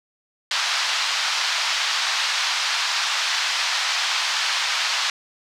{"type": "band-pass noise", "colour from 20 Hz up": "white", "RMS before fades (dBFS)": -23, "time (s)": [0.51, 5.1], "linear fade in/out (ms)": 2, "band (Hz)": [850, 5200], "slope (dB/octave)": 24, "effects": []}